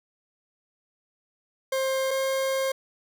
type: tone pair in turn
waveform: 40% pulse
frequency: 530 / 533.7 Hz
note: C5 / C5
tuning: +22 / +34 cents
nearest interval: unison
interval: 12 cents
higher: second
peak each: -23 dBFS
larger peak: neither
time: 1.72-2.11 / 2.11-2.72 s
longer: second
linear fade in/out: 5 ms
effects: none